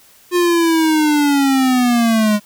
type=linear sweep; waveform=square; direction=down; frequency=357.6 to 205.6 Hz; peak=-12 dBFS; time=0.31-2.4 s; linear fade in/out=50 ms; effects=white hiss -48 dBFS RMS until 2.45 s